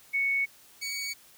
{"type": "tone pair in turn", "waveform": ["sine", "20% pulse"], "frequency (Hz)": [2217, 2247], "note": ["C#7", "C#7"], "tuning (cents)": [0, 23], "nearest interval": "unison", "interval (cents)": 23, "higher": "second", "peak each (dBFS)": [-24, -27], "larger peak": "first", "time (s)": [[0.13, 0.46], [0.81, 1.14]], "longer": "neither", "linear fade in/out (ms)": 20, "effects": ["white hiss -56 dBFS RMS until 1.37 s"]}